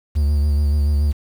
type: tone with vibrato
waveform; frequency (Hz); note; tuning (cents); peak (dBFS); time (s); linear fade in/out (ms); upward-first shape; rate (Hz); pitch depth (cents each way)
triangle; 72.9; D2; -12; -12; 0.15-1.13; 20; sine; 7; 44
effects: 7-bit